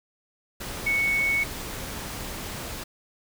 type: tone in noise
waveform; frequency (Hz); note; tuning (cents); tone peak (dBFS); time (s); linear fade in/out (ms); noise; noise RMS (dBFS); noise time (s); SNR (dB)
sine; 2217; C#7; 0; -21; 0.86-1.44; 10; pink; -35; 0.6-2.84; +11
effects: none